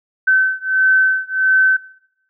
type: beating tone pair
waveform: sine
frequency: 1531 / 1532.5 Hz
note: G6 / G6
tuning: -41 / -40 cents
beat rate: 1.5 Hz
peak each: -15 dBFS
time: 0.27-1.77 s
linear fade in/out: 10 ms
effects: noise-tail reverb RT60 0.7 s tail -19 dB re dry